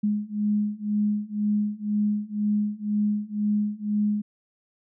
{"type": "beating tone pair", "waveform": "sine", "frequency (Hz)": [207.7, 209.7], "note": ["G#3", "G#3"], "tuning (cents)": [0, 17], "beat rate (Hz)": 2, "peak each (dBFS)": [-26, -25], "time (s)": [0.03, 4.22], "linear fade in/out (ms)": 10, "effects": []}